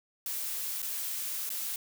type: noise with dropouts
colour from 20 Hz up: blue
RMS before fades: -35 dBFS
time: 0.26-1.76 s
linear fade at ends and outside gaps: 1 ms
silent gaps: 0.819-0.827 / 1.492-1.502 s
effects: none